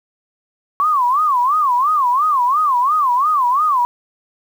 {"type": "tone with vibrato", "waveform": "sine", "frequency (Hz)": 1100, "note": "C#6", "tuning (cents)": -14, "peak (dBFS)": -12, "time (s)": [0.8, 3.85], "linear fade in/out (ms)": 0, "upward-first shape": "sine", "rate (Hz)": 2.9, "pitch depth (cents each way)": 230, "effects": ["7-bit"]}